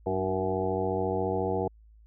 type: harmonic tone with a mistuned harmonic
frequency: 94.3 Hz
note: F#2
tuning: 33 cents sharp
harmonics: 1 / 2 / 3 / 4 / 5 / 7 / 8 / 9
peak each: -35 / -36 / -37 / -32 / -31 / -35 / -36 / -37 dBFS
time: 0.06-1.68 s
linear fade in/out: 5 ms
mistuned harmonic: 3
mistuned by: +58 cents
effects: added 54 Hz sine -52 dBFS peak until 2.06 s